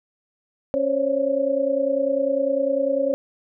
sine tone cluster, 274.9 / 534 / 564 Hz, C#4 / C5 / C#5, -14 / +35 / +30 cents, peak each -27 / -22 / -22 dBFS, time 0.74-3.14 s, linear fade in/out 0 ms, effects none

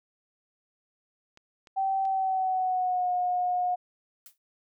clicks, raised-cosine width 0.2 ms, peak -34 dBFS, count 3, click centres 1.374 / 1.672 / 2.053 s
sine tone with pitch glide, 773 to 721.2 Hz, G5 to F#5, -24 to -45 cents, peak -24 dBFS, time 1.76-3.76 s, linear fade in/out 20 ms, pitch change -121 cents, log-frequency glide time 2.05-3.11 s
blue noise with exponential decay, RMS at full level -44 dBFS, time 4.26-4.38 s, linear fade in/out 1 ms, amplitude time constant 24 ms
effects none

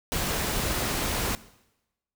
pink noise, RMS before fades -28 dBFS, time 0.12-1.35 s, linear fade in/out 0 ms, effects noise-tail reverb RT60 0.9 s tail -18 dB re dry

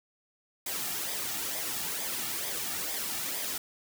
white noise with flanger, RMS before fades -34 dBFS, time 0.66-3.58 s, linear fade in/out 5 ms, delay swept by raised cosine 0.7 to 2 ms, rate 2.2 Hz, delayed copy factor -0.55, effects none

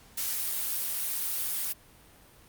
blue noise, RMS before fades -31 dBFS, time 0.17-1.73 s, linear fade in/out 10 ms, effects pink hiss -56 dBFS RMS until 2.48 s + Opus 48 kbps

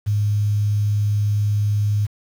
sine tone with quantisation, 103.83 Hz, G#2, in tune, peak -16 dBFS, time 0.06-2.07 s, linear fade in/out 20 ms, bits 7, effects none

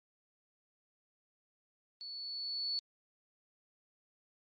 sine tone with level ramp, 4435 Hz, C#8, in tune, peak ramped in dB -43 to -32 dBFS, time 2.01-2.79 s, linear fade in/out 0 ms, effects MP3 32 kbps

